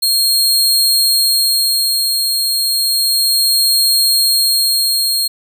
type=tone with tremolo; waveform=sawtooth; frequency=4245 Hz; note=C8; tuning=24 cents sharp; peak=-7 dBFS; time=0.02-5.28 s; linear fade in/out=10 ms; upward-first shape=sine; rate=0.32 Hz; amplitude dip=35%; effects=none